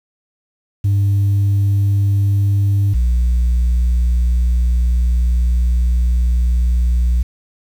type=tone pair in turn; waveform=sine; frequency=99.9 / 60.35 Hz; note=G2 / B1; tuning=+33 / -39 cents; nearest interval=major sixth; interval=872 cents; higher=first; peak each=-9 / -9 dBFS; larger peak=neither; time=0.84-2.94 / 2.94-7.23 s; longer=second; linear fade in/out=10 ms; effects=tanh soft clip ceiling -10 dBFS + 7-bit